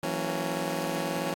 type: chord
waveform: 15% pulse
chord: F# dominant seventh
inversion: third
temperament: just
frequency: 166.5 / 185 / 231.2 / 277.5 Hz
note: E3 / F#3 / A#3 / C#4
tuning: +18 / 0 / -14 / +2 cents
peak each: -27 / -30 / -31 / -28 dBFS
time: 0.03-1.34 s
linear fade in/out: 2 ms
effects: AAC 64 kbps